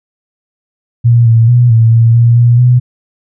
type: tone with pitch steps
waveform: sine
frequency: 118.3 / 114.3 / 121.8 / 113.6 / 115.2 / 117.8 / 119.6 / 123.9 Hz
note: A#2 / A#2 / B2 / A#2 / A#2 / A#2 / A#2 / B2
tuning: +26 / -34 / -24 / -44 / -20 / +19 / +45 / +6 cents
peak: -3 dBFS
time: 1.04-2.8 s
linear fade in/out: 20 ms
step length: 220 ms
effects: none